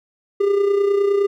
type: tone with amplitude modulation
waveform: triangle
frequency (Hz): 401.2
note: G4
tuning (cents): +40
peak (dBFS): -10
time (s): 0.4-1.27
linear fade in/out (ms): 10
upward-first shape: sine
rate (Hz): 29.7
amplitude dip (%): 55
effects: none